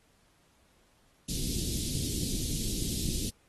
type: band-stop noise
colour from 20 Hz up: pink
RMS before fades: -33 dBFS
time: 1.28-3.3 s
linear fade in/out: 10 ms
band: 330 to 3700 Hz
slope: 24 dB/octave
type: clicks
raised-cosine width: 5 ms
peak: -22 dBFS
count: 5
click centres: 1.953 / 2.233 / 2.824 / 3.057 / 3.089 s
effects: pink hiss -67 dBFS RMS until 3.48 s + AAC 32 kbps